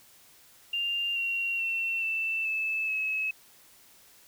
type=tone with pitch steps; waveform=sine; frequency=2794 / 2749 / 2705 / 2662 / 2619 / 2577 Hz; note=F7 / F7 / E7 / E7 / E7 / E7; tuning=0 / -28 / +44 / +16 / -12 / -40 cents; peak=-27 dBFS; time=0.73-3.31 s; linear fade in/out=5 ms; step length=430 ms; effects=white hiss -57 dBFS RMS until 4.27 s